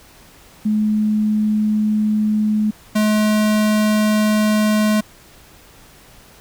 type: tone pair in turn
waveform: sine / square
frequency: 213.2 / 213.2 Hz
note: G#3 / G#3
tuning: +46 / +46 cents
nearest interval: unison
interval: 0 cents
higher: neither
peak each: -14 dBFS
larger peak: neither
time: 0.65-2.71 / 2.95-5.01 s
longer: neither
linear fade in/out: 10 ms
effects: pink hiss -46 dBFS RMS until 6.4 s